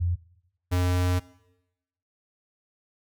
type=tone pair in turn; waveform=sine / square; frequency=87.31 / 89.92 Hz; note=F2 / F#2; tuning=0 / -49 cents; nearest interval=minor second; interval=51 cents; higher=second; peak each=-22 dBFS; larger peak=neither; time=0-0.16 / 0.71-1.2 s; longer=second; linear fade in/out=20 ms; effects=noise-tail reverb RT60 0.9 s tail -20 dB re dry